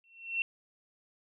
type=tone with exponential growth; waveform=sine; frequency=2711 Hz; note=E7; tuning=48 cents sharp; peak=-25 dBFS; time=0.04-0.42 s; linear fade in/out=1 ms; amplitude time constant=82 ms; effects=none